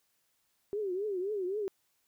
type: tone with vibrato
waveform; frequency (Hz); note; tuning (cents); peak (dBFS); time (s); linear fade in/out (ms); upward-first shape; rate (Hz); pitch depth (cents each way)
sine; 392; G4; 0; -31; 0.73-1.68; 0; triangle; 3.8; 190
effects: white hiss -75 dBFS RMS until 2.07 s